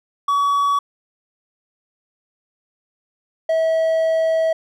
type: tone pair in turn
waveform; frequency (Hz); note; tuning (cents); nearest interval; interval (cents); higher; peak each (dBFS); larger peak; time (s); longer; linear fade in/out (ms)
triangle; 1133 / 647.1; C#6 / E5; +37 / -32; minor seventh; 969; first; -13; neither; 0.28-0.79 / 3.49-4.53; second; 5
effects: none